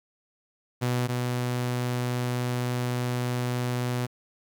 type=tone pair in turn; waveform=sawtooth; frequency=123.47 / 123.47 Hz; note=B2 / B2; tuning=0 / 0 cents; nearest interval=unison; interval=0 cents; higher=neither; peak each=-20 / -22 dBFS; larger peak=first; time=0.81-1.08 / 1.08-4.07 s; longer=second; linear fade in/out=20 ms; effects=10-bit